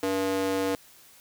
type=tone with high-pass filter; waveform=square; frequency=96.1 Hz; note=G2; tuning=34 cents flat; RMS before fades=-27 dBFS; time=0.03-0.75 s; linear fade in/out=0 ms; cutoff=380 Hz; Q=3.9; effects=white hiss -54 dBFS RMS until 1.2 s